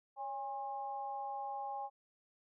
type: tone with amplitude modulation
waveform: sine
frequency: 816 Hz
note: G#5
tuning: 31 cents flat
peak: -35 dBFS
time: 0.16-1.9 s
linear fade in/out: 50 ms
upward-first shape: sine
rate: 255 Hz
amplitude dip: 75%
effects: none